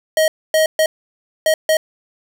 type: tone bursts at uneven times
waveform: square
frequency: 630 Hz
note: D#5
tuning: 21 cents sharp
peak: -12 dBFS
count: 5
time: 0.17-0.28 / 0.54-0.66 / 0.79-0.86 / 1.46-1.54 / 1.69-1.77 s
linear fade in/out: 2 ms
effects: none